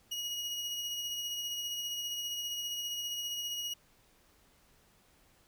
30% pulse tone with tremolo, 2893 Hz, F#7, 40 cents flat, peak -31 dBFS, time 0.11-3.74 s, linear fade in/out 10 ms, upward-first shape sine, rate 15 Hz, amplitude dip 30%, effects pink hiss -66 dBFS RMS until 5.47 s

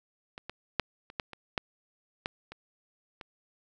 clicks, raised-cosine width 0.3 ms, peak -25 / -22 / -9 / -30 / -15 / -27 / -12 / -15 / -27 / -26 dBFS, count 10, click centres 0.379 / 0.496 / 0.797 / 1.101 / 1.198 / 1.333 / 1.578 / 2.259 / 2.52 / 3.212 s, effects none

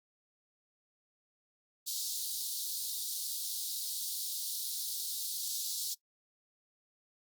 pink high-pass noise, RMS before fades -37 dBFS, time 1.86-5.95 s, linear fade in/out 20 ms, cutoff 3800 Hz, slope 48 dB/octave, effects noise-tail reverb RT60 0.1 s tail -20 dB re dry + Opus 48 kbps

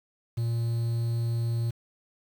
triangle tone with quantisation, 116.54 Hz, A#2, in tune, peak -23 dBFS, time 0.37-1.71 s, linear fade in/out 10 ms, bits 8, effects none

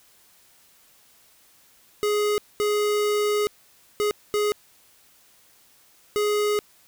square tone bursts at uneven times, 417.3 Hz, G#4, 8 cents sharp, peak -21 dBFS, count 5, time 2.03-2.38 / 2.6-3.47 / 4-4.11 / 4.34-4.52 / 6.16-6.59 s, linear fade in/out 0 ms, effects white hiss -57 dBFS RMS until 6.87 s

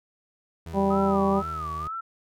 30% pulse tone with pitch glide, 82.41 to 79.14 Hz, E2 to D#2, 0 to +30 cents, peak -33 dBFS, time 0.66-1.88 s, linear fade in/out 5 ms, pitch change -70 cents, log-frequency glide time 1.33-1.55 s
harmonic tone, 196 Hz, G3, in tune, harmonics 1 / 2 / 3 / 4 / 5, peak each -23 / -26 / -28 / -29 / -30 dBFS, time 0.73-1.43 s, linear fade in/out 50 ms
sine tone with vibrato, 1234 Hz, D#6, 15 cents flat, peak -30 dBFS, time 0.9-2.01 s, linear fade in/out 10 ms, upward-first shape sine, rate 2.1 Hz, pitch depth 150 cents each way
effects none

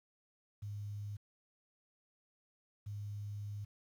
sine tone bursts at uneven times, 102.9 Hz, G#2, 16 cents flat, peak -40 dBFS, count 2, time 0.62-1.17 / 2.86-3.65 s, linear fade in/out 10 ms, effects 11-bit

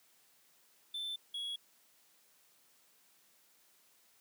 triangle tone pair in turn, 3536 / 3338 Hz, A7 / G#7, +8 / +8 cents, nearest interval minor second, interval 100 cents, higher first, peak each -36 / -36 dBFS, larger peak neither, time 0.94-1.16 / 1.34-1.56 s, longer neither, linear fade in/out 5 ms, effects white hiss -68 dBFS RMS until 4.2 s + high-pass 150 Hz 12 dB/octave

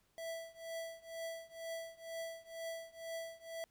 square tone with tremolo, 659.3 Hz, E5, in tune, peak -40 dBFS, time 0.18-3.64 s, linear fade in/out 0 ms, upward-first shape triangle, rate 2.1 Hz, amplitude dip 95%, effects pink hiss -75 dBFS RMS until 3.7 s

